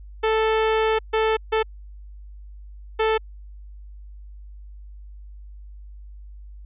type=tone bursts at uneven times; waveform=sawtooth; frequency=440 Hz; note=A4; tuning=in tune; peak=-14 dBFS; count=4; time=0.23-0.99 / 1.13-1.37 / 1.52-1.63 / 2.99-3.18 s; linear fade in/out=10 ms; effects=added 50 Hz sine -38 dBFS peak until 6.65 s + resampled to 8000 Hz